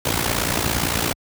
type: noise with amplitude modulation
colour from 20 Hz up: pink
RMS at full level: -18 dBFS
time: 0.05-1.13 s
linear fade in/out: 5 ms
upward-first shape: sine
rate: 57.6 Hz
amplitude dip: 75%
effects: high-pass 60 Hz 12 dB/octave